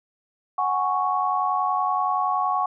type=chord; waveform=sine; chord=F# suspended second; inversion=none; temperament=equal; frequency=740 / 830.6 / 1108.7 Hz; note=F#5 / G#5 / C#6; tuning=0 / 0 / 0 cents; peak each=-25 / -27 / -23 dBFS; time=0.58-2.66 s; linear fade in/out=5 ms; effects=none